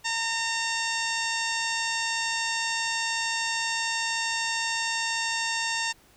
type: harmonic tone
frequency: 913 Hz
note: A#5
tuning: 36 cents flat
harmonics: 1 / 2 / 3 / 4 / 5 / 6 / 7 / 8 / 9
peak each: -33 / -31 / -33 / -36 / -37 / -35 / -40 / -37 / -43 dBFS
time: 0.04-5.93 s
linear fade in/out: 20 ms
effects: pink hiss -58 dBFS RMS until 6.16 s